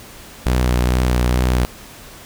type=tone with vibrato; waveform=sawtooth; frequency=61.74 Hz; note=B1; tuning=in tune; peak=-10 dBFS; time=0.46-1.65 s; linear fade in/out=0 ms; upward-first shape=sine; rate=2.3 Hz; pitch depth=23 cents each way; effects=pink hiss -39 dBFS RMS until 2.25 s